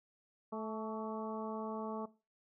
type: harmonic tone with a mistuned harmonic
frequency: 218.3 Hz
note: A3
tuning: 13 cents flat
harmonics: 1 / 2 / 3 / 4 / 5 / 6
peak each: -42 / -43 / -45 / -46 / -46 / -58 dBFS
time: 0.52-2.06 s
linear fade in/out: 10 ms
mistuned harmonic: 5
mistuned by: +46 cents
effects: noise-tail reverb RT60 0.3 s tail -18 dB re dry